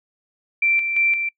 sine tone with tremolo, 2349 Hz, D7, in tune, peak -15 dBFS, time 0.62-1.29 s, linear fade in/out 5 ms, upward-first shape square, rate 2.9 Hz, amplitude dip 50%, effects noise-tail reverb RT60 0.1 s tail -26 dB re dry

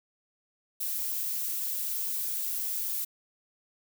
violet noise, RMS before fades -32 dBFS, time 0.8-3.05 s, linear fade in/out 10 ms, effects none

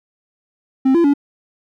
triangle tone with pitch steps, 264.3 / 339.8 / 284.2 Hz, C4 / F4 / C#4, +18 / -47 / +43 cents, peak -8 dBFS, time 0.85-1.138 s, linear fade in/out 10 ms, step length 96 ms, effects none

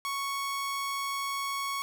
sawtooth tone, 1108.7 Hz, C#6, in tune, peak -27 dBFS, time 0.05-1.82 s, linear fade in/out 0 ms, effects none

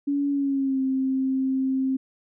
sine tone with pitch glide, 283.4 to 264.4 Hz, C#4 to C4, +38 to +18 cents, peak -21 dBFS, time 0.07-1.97 s, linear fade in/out 10 ms, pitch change -120 cents, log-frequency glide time 0.3-0.81 s, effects none

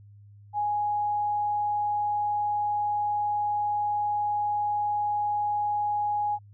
sine tone, 830.6 Hz, G#5, in tune, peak -24 dBFS, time 0.53-6.39 s, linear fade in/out 50 ms, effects added 102 Hz sine -48 dBFS peak until 6.53 s

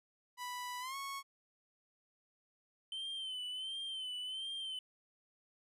sawtooth tone with pitch glide, 987.8 to 1102.4 Hz, B5 to C#6, 0 to -10 cents, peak -37 dBFS, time 0.37-1.23 s, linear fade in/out 50 ms, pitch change +190 cents, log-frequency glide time 0.8-0.96 s
triangle tone with vibrato, 3079 Hz, G7, 32 cents flat, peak -38 dBFS, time 2.92-4.79 s, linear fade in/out 2 ms, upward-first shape sine, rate 1.4 Hz, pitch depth 62 cents each way
effects resampled to 32000 Hz

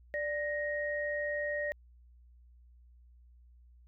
sine tone pair together, 588.7 / 1873 Hz, D5 / A#6, +4 / +8 cents, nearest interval octave + minor sixth, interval 2004 cents, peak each -34 / -35 dBFS, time 0.14-1.72 s, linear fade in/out 0 ms, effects added 60 Hz sine -56 dBFS peak until 3.87 s

